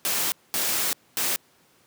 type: noise bursts at uneven times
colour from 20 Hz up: white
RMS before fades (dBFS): -25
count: 3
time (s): 0.05-0.32 / 0.54-0.93 / 1.17-1.36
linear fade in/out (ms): 0
effects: pink hiss -60 dBFS RMS until 1.86 s + high-pass 150 Hz 12 dB/octave

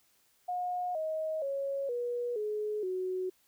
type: tone with pitch steps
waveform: sine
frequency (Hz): 720 / 630.4 / 552 / 483.3 / 423.2 / 370.5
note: F#5 / D#5 / C#5 / B4 / G#4 / F#4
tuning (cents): -47 / +23 / -7 / -38 / +33 / +2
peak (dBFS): -31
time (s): 0.48-3.3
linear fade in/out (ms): 10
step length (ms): 470
effects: white hiss -69 dBFS RMS until 3.47 s

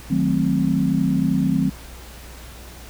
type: chord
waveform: sine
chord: D# diminished seventh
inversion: none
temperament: equal with one note detuned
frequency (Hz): 155.56 / 185 / 217.9 / 261.6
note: D#3 / F#3 / A3 / C4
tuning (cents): 0 / 0 / -17 / 0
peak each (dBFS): -23 / -21 / -24 / -21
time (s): 0.1-1.7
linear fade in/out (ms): 10
effects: added 60 Hz sine -39 dBFS peak until 2.89 s + pink hiss -42 dBFS RMS until 2.89 s

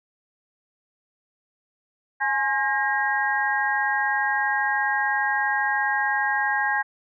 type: tone cluster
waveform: sine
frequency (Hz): 833 / 1069 / 1619 / 1884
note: G#5 / C6 / G#6 / A#6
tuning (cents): +5 / +37 / -45 / +18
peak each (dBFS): -25 / -32 / -24 / -27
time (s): 2.2-6.83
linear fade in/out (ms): 20
effects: none

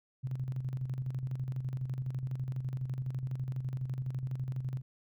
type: tone with tremolo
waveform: sine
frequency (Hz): 129.5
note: C3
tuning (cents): -17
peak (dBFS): -31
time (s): 0.23-4.82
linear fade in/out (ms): 20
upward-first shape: square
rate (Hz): 12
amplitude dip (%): 55
effects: none

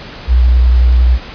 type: tone with vibrato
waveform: sine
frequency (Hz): 61.4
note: B1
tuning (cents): -9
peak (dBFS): -5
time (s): 0.27-1.19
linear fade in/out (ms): 50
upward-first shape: sine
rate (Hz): 11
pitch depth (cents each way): 27
effects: pink hiss -30 dBFS RMS until 1.34 s + resampled to 11025 Hz

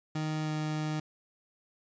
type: tone with pitch glide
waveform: 30% pulse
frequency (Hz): 155.1 to 153.94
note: D#3 to D#3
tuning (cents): -5 to -18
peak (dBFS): -28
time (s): 0.15-1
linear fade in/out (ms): 5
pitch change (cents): -13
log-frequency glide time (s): 0.43-0.5
effects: resampled to 16000 Hz

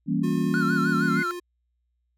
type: chord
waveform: sine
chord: E diminished seventh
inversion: none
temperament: equal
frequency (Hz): 164.81 / 196 / 233.1 / 277.2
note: E3 / G3 / Bb3 / Db4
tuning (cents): 0 / 0 / 0 / 0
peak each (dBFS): -27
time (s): 0.06-1.24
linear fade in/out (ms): 50
type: tone with pitch glide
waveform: square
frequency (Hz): 358.1 to 353.2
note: F4 to F4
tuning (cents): +43 to +20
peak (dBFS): -33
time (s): 0.23-1.4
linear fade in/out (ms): 10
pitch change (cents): -23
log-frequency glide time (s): 0.46-1.21
type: tone with vibrato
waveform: triangle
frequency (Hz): 1412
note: F6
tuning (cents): +19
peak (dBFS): -23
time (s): 0.54-1.31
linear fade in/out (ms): 0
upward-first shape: sine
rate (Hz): 6.4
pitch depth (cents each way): 94
type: tone with exponential growth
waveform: sine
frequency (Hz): 2093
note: C7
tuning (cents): 0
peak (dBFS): -27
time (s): 0.99-1.23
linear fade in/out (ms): 5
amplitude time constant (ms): 52
effects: added 60 Hz sine -70 dBFS peak until 2.17 s

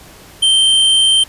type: tone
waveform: square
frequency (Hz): 3129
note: G7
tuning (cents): -4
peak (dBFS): -9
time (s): 0.42-1.24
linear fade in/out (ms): 10
effects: pink hiss -40 dBFS RMS until 1.28 s + resampled to 32000 Hz

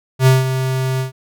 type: tone with ADSR envelope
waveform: square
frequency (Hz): 130.81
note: C3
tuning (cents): 0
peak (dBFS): -7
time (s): 0.19-1.12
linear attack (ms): 76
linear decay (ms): 170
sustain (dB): -10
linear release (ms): 120
effects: none

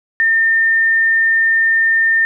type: tone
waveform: sine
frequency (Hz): 1810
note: A6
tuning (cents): +48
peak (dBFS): -10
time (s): 0.2-2.25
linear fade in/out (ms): 0
effects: none

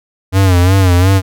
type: tone with vibrato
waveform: square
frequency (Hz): 92.5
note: F#2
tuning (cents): 0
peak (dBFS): -7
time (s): 0.32-1.22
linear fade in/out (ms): 50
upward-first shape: sine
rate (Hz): 2.8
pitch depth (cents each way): 92
effects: none

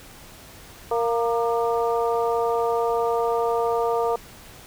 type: harmonic tone with a mistuned harmonic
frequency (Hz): 232.3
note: A#3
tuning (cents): -6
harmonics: 2 / 3 / 4 / 5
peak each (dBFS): -22 / -26 / -28 / -30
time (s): 0.91-4.16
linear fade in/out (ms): 5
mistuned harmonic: 5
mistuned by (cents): +51
effects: pink hiss -45 dBFS RMS until 4.66 s

